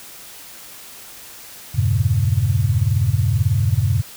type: chord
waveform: sine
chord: E diminished seventh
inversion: none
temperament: equal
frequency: 82.41 / 98 / 116.54 / 138.59 Hz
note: E2 / G2 / Bb2 / Db3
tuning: 0 / 0 / 0 / 0 cents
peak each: -24 / -18 / -19 / -22 dBFS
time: 1.74-4.02 s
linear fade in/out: 20 ms
effects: white hiss -39 dBFS RMS until 4.16 s